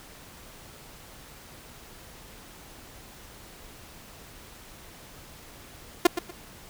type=tone with echo; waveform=sawtooth; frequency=349.2 Hz; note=F4; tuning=in tune; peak=-9 dBFS; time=6.05-6.07 s; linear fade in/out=5 ms; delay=120 ms; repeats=2; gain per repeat=-12 dB; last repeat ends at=6.31 s; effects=pink hiss -48 dBFS RMS until 6.69 s